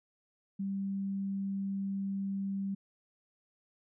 sine tone, 196 Hz, G3, in tune, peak -32 dBFS, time 0.59-2.75 s, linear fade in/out 10 ms, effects none

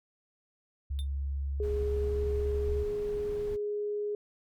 sine tone with pitch glide, 69.3 to 70.35 Hz, C#2 to C#2, 0 to +26 cents, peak -30 dBFS, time 0.9-2.84 s, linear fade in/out 10 ms, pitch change +26 cents, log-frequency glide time 1.75-2.06 s
square tone with exponential decay, 3594 Hz, A7, 36 cents sharp, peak -38 dBFS, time 0.99-1.07 s, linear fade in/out 0 ms, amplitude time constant 17 ms
sine tone, 415.3 Hz, G#4, in tune, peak -30 dBFS, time 1.6-4.15 s, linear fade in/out 2 ms
brown noise, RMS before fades -42 dBFS, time 1.62-3.57 s, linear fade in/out 20 ms
effects none

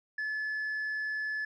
sine tone, 1725 Hz, A6, 35 cents flat, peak -29 dBFS, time 0.18-1.45 s, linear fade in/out 5 ms, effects tanh soft clip ceiling -30 dBFS

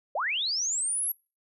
sine linear sweep, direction up, 498.3 to 11620 Hz, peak -26 dBFS, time 0.15-1.12 s, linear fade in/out 5 ms, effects noise-tail reverb RT60 0.3 s tail -25 dB re dry

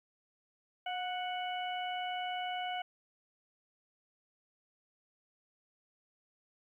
harmonic tone with a mistuned harmonic, 740 Hz, F#5, in tune, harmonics 1 / 2 / 3 / 4, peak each -36 / -45 / -45 / -43 dBFS, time 0.86-2.82 s, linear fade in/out 5 ms, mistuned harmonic 1, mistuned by -34 cents, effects 12-bit

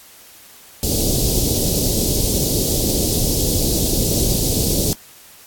pink band-stop noise, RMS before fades -18 dBFS, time 0.83-4.93 s, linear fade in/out 0 ms, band 530 to 4200 Hz, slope 24 dB/octave, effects white hiss -44 dBFS RMS until 5.46 s + AAC 64 kbps

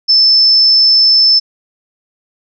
sine tone, 5274 Hz, E8, in tune, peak -5 dBFS, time 0.08-1.4 s, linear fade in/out 20 ms, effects none

